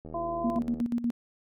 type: click train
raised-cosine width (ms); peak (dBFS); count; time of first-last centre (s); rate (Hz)
2; -30; 61; 0.05-0.809; 79
type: harmonic tone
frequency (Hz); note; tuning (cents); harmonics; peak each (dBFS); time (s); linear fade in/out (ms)
340.1; F4; -46; 1 / 2 / 3; -37 / -31 / -36; 0.14-0.59; 5
type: tone with tremolo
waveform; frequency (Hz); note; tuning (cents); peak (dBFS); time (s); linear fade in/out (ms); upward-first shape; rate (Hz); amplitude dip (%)
sine; 237.3; A#3; +31; -24; 0.44-1.11; 5; square; 8.3; 70
effects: none